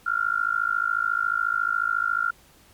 sine tone with amplitude modulation, 1396.9 Hz, F6, in tune, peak -17 dBFS, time 0.06-2.31 s, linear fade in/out 10 ms, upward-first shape sine, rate 54.1 Hz, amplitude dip 100%, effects pink hiss -55 dBFS RMS until 2.73 s + MP3 96 kbps

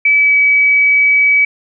sine tone with pitch glide, 2298 to 2281 Hz, D7 to C#7, -38 to +49 cents, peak -7 dBFS, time 0.05-1.45 s, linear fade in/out 5 ms, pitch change -13 cents, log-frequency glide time 0.16-0.37 s, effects none

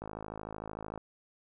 click train, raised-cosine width 1 ms, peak -26 dBFS, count 52, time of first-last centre 0.02-0.977 s, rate 53.3 Hz, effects none

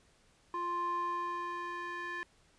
square tone with band-pass filter sweep, 349.2 Hz, F4, in tune, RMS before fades -37 dBFS, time 0.54-2.23 s, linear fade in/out 0 ms, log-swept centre 930 to 1600 Hz, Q 4.2, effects pink hiss -67 dBFS RMS until 2.58 s + resampled to 22050 Hz

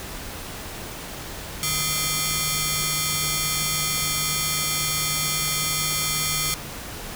5% pulse ring-modulated tone, 1110 Hz, C#6, 2 cents sharp, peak -7 dBFS, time 1.63-6.54 s, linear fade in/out 0 ms, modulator 958 Hz, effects pink hiss -35 dBFS RMS until 7.15 s

